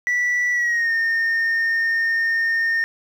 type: tone with pitch glide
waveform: sine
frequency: 1959 to 1827.8 Hz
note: B6 to A#6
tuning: -15 to -35 cents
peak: -15 dBFS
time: 0.07-2.84 s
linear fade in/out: 0 ms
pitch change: -120 cents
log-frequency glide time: 0.52-0.92 s
effects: tanh soft clip ceiling -16 dBFS + 8-bit